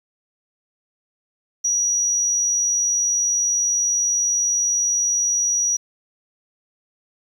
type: tone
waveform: sine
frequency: 5800 Hz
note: F#8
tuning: 35 cents flat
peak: -17 dBFS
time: 1.64-5.77 s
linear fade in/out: 10 ms
effects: 8-bit